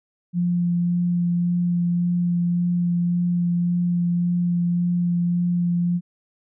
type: tone with vibrato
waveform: sine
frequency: 174.61 Hz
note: F3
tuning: in tune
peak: -18 dBFS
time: 0.33-6.01 s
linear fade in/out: 50 ms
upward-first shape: sine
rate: 1.8 Hz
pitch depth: 10 cents each way
effects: none

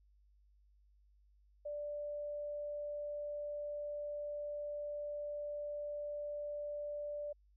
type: tone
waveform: sine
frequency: 587.3 Hz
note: D5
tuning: in tune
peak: -39 dBFS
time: 1.65-7.33 s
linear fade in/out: 10 ms
effects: added 50 Hz sine -65 dBFS peak until 7.56 s

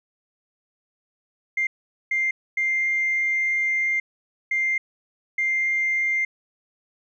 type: tone bursts at uneven times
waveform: sine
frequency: 2101 Hz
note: C7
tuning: 7 cents sharp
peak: -19 dBFS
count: 5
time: 1.57-1.67 / 2.11-2.31 / 2.57-4 / 4.51-4.78 / 5.38-6.25 s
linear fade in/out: 5 ms
effects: tanh soft clip ceiling -15 dBFS

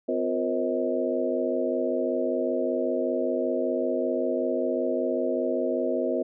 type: tone cluster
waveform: sine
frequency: 256.6 / 351.7 / 466.8 / 532 / 635 Hz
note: C4 / F4 / A#4 / C5 / D#5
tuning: -34 / +12 / +2 / +29 / +35 cents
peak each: -30 dBFS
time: 0.08-6.23 s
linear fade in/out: 10 ms
effects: none

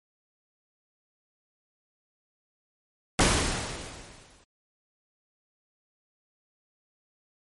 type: noise with exponential decay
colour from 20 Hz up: pink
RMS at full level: -19 dBFS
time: 3.19-4.44 s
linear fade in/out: 1 ms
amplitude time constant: 270 ms
effects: MP3 48 kbps

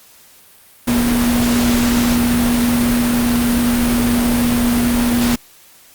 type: tone in noise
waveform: sine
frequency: 240 Hz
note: B3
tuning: 49 cents flat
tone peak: -13 dBFS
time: 0.87-5.36 s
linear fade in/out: 10 ms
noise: pink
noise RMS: -20 dBFS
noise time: 0.87-5.36 s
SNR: +4 dB
effects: white hiss -46 dBFS RMS until 5.94 s + Opus 48 kbps

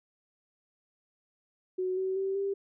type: tone with pitch steps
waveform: sine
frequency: 370 / 378.2 / 386.6 / 395.2 Hz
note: F#4 / F#4 / G4 / G4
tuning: 0 / +38 / -24 / +14 cents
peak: -28 dBFS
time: 1.78-2.54 s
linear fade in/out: 10 ms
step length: 190 ms
effects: none

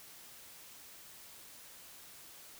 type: silence
effects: white hiss -54 dBFS RMS until 2.59 s

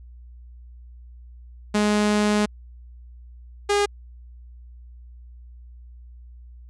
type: tone pair in turn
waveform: sawtooth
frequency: 209.2 / 408.1 Hz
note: G#3 / G#4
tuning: +13 / -30 cents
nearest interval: octave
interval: 1157 cents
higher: second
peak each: -14 dBFS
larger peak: neither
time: 1.74-2.46 / 3.69-3.86 s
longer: first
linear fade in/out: 10 ms
effects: added 60 Hz sine -41 dBFS peak until 6.69 s + resampled to 22050 Hz

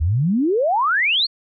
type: exponential sweep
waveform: sine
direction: up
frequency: 71.4 to 4500 Hz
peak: -15 dBFS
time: 0-1.27 s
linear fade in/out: 20 ms
effects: none

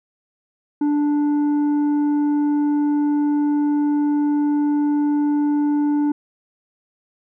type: tone with tanh clipping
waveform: triangle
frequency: 293.3 Hz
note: D4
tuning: 2 cents flat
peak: -17 dBFS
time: 0.81-6.12 s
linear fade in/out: 5 ms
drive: 10 dB
effects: none

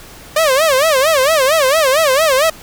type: tone with vibrato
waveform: sawtooth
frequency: 580 Hz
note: D5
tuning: 22 cents flat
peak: -6 dBFS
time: 0.36-2.5 s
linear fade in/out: 5 ms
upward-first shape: sine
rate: 4.4 Hz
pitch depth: 210 cents each way
effects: pink hiss -37 dBFS RMS until 2.62 s

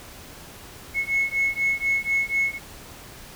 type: beating tone pair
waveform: sine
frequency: 2186 / 2190.1 Hz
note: C#7 / C#7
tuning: -25 / -21 cents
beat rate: 4.1 Hz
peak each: -23 dBFS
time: 0.94-2.59 s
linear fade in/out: 50 ms
effects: tanh soft clip ceiling -15 dBFS + pink hiss -43 dBFS RMS until 3.35 s

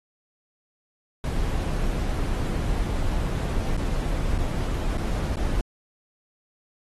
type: noise with dropouts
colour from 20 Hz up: brown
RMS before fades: -25 dBFS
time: 1.24-5.61 s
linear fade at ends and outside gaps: 1 ms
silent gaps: 3.768-3.775 / 4.38-4.386 / 4.973-4.979 / 5.359-5.37 s
effects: AAC 32 kbps

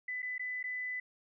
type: tone with dropouts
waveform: sine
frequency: 2000 Hz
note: B6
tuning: 21 cents sharp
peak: -35 dBFS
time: 0.08-1 s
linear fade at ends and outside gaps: 5 ms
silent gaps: 0.221-0.227 / 0.381-0.394 / 0.629-0.639 s
effects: none

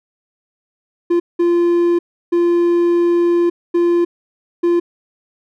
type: tone bursts at uneven times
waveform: triangle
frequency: 345.5 Hz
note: F4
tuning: 19 cents flat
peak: -9 dBFS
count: 5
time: 1.1-1.2 / 1.39-1.99 / 2.32-3.5 / 3.74-4.05 / 4.63-4.8 s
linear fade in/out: 10 ms
effects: none

